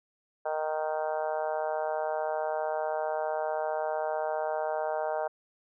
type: harmonic tone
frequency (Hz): 155.4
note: D#3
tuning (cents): -2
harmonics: 3 / 4 / 5 / 6 / 7 / 8 / 9 / 10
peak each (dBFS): -37 / -31 / -34 / -38 / -46 / -47 / -45 / -46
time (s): 0.45-5.28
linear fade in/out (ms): 10
effects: none